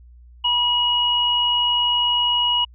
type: tone pair together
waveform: sine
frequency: 967.8 / 2900 Hz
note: B5 / F#7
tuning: -35 / -35 cents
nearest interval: octave + perfect fifth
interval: 1900 cents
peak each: -23 / -17 dBFS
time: 0.44-2.65 s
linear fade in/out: 10 ms
effects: added 60 Hz sine -43 dBFS peak until 2.74 s